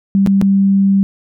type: tone with dropouts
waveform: sine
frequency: 196 Hz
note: G3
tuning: in tune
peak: -8 dBFS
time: 0.15-1.03 s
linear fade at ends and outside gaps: 0 ms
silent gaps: 0.263-0.272 / 0.414-0.423 s
effects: none